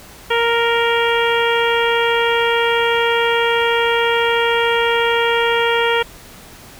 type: harmonic tone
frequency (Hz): 466.2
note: A#4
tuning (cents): 0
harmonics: 1 / 2 / 3 / 4 / 5 / 6 / 7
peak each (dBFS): -17 / -20 / -22 / -23 / -24 / -25 / -25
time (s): 0.3-6.03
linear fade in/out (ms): 10
effects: pink hiss -40 dBFS RMS until 6.79 s